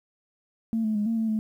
sine tone with pitch steps, 225.3 / 216.8 / 208.1 / 227.6 / 223 / 217.3 Hz, A3 / A3 / G#3 / A#3 / A3 / A3, +41 / -25 / +4 / -41 / +23 / -21 cents, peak -22 dBFS, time 0.73-1.39 s, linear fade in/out 0 ms, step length 110 ms, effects tanh soft clip ceiling -18 dBFS + 10-bit

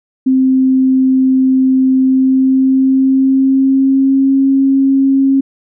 sine tone with pitch glide, 261.6 to 270.7 Hz, C4 to C#4, 0 to -41 cents, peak -7 dBFS, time 0.26-5.41 s, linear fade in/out 10 ms, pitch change +59 cents, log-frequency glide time 1.99-4.41 s, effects none

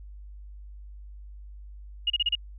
sine tone bursts, 2866 Hz, F7, 44 cents sharp, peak -21 dBFS, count 5, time 2.07-2.353 s, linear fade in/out 5 ms, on 31 ms, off 32 ms, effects added 50 Hz sine -41 dBFS peak until 2.58 s

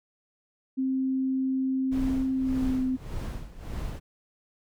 sine tone with pitch glide, 263.3 to 257.9 Hz, C4 to C4, +11 to -25 cents, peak -24 dBFS, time 0.77-2.97 s, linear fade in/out 20 ms, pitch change -36 cents, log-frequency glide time 2.31-2.81 s
brown noise with tremolo, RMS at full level -32 dBFS, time 1.91-4 s, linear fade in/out 20 ms, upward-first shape sine, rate 1.7 Hz, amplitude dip 80%
effects none

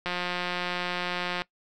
click train, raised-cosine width 0.3 ms, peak -14 dBFS, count 243, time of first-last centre 0.06-1.42 s, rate 178 Hz, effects noise-tail reverb RT60 0.1 s tail -21 dB re dry

